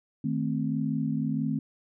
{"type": "chord", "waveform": "sine", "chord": "A diminished", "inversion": "second", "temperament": "equal", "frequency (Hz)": [155.56, 220, 261.6], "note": ["Eb3", "A3", "C4"], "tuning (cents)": [0, 0, 0], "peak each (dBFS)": -30, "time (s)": [0.24, 1.59], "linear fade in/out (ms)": 5, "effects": []}